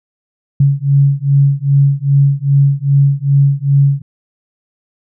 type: beating tone pair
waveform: sine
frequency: 138.59 / 141.09 Hz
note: C#3 / C#3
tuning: 0 / +31 cents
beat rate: 2.5 Hz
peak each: -11 dBFS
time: 0.6-4.02 s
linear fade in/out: 5 ms
effects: none